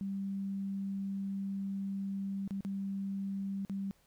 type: tone with dropouts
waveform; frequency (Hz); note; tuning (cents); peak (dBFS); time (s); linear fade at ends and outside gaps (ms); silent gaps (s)
sine; 196; G3; 0; -34; 0.01-3.91; 0; 2.477-2.508 / 2.607-2.649 / 3.65-3.697
effects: pink hiss -69 dBFS RMS until 4.06 s